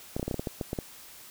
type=clicks; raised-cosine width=2 ms; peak=-17 dBFS; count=11; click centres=0.165 / 0.196 / 0.229 / 0.28 / 0.312 / 0.343 / 0.395 / 0.472 / 0.612 / 0.731 / 0.788 s; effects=white hiss -49 dBFS RMS until 1.3 s